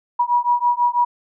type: beating tone pair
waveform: sine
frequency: 963 / 969.1 Hz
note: B5 / B5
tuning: -44 / -33 cents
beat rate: 6.1 Hz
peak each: -18 dBFS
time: 0.19-1.05 s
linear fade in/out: 10 ms
effects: none